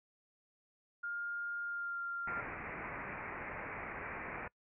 sine tone with pitch glide, 1410 to 1390.6 Hz, F6 to F6, +16 to -8 cents, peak -37 dBFS, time 1.03-2.41 s, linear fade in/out 10 ms, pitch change -24 cents, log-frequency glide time 1.63-1.99 s
white low-pass noise, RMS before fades -44 dBFS, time 2.27-4.48 s, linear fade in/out 5 ms, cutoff 2400 Hz, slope 96 dB/octave
effects noise-tail reverb RT60 0.1 s tail -24 dB re dry

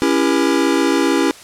square chord, C# diminished seventh, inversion none, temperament just, 277.2 / 332.6 / 399.1 / 479 Hz, C#4 / E4 / G4 / Bb4, 0 / +16 / +31 / +47 cents, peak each -18 / -18 / -21 / -24 dBFS, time 0.02-1.31 s, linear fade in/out 0 ms, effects white hiss -39 dBFS RMS until 1.43 s + low-pass 9000 Hz 12 dB/octave

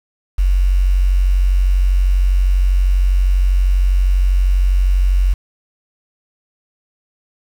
sine tone with quantisation, 46.25 Hz, F#1, in tune, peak -10 dBFS, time 0.38-5.34 s, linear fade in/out 10 ms, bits 6, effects none

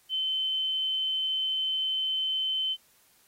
sine tone, 3069 Hz, G7, 37 cents flat, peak -26 dBFS, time 0.09-2.77 s, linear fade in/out 50 ms, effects white hiss -63 dBFS RMS until 3.27 s + AAC 48 kbps

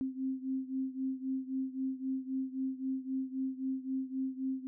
sine beating tone pair, 262.4 / 266.2 Hz, C4 / C4, +5 / +30 cents, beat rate 3.8 Hz, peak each -35 / -38 dBFS, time 0.01-4.67 s, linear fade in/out 0 ms, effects none

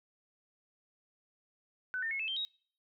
sine tone with pitch steps, 1505 / 1810.6 / 2178 / 2620 / 3152 / 3792 Hz, F#6 / A6 / C#7 / E7 / G7 / A#7, +29 / +49 / -31 / -11 / +9 / +29 cents, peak -33 dBFS, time 1.94-2.45 s, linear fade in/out 0 ms, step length 85 ms, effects noise-tail reverb RT60 0.5 s tail -23 dB re dry

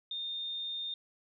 sine tone, 3642 Hz, A#7, 41 cents flat, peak -35 dBFS, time 0.11-0.94 s, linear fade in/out 2 ms, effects none

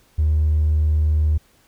sine tone with hard clipping, 76.9 Hz, D#2, 20 cents flat, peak -15 dBFS, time 0.18-1.38 s, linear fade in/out 10 ms, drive 1 dB, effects pink hiss -57 dBFS RMS until 1.67 s

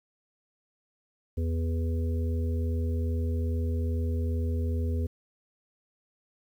harmonic tone, 82.41 Hz, E2, in tune, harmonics 1 / 3 / 5 / 6, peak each -26 / -36 / -40 / -42 dBFS, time 1.37-5.07 s, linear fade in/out 10 ms, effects 10-bit

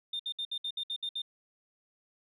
sine tone bursts, 3622 Hz, A7, 49 cents sharp, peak -31 dBFS, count 9, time 0.13-1.219 s, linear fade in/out 5 ms, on 65 ms, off 63 ms, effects tanh soft clip ceiling -29 dBFS

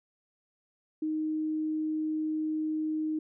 sine tone, 311.1 Hz, D#4, in tune, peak -28 dBFS, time 1.02-3.19 s, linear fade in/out 5 ms, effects none

